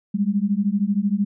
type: beating tone pair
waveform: sine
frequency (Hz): 196 / 209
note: G3 / G#3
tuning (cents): 0 / +11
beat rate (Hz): 13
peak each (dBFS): -21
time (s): 0.14-1.25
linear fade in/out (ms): 10
effects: none